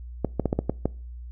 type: clicks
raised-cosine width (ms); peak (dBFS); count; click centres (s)
2; -9; 7; 0.247 / 0.397 / 0.457 / 0.529 / 0.59 / 0.696 / 0.856
effects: noise-tail reverb RT60 0.4 s tail -24 dB re dry + added 60 Hz sine -36 dBFS peak until 1.31 s